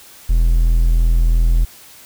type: tone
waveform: triangle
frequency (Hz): 41.49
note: E1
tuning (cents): +12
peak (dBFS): -8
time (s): 0.29-1.65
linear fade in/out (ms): 10
effects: white hiss -42 dBFS RMS until 2.05 s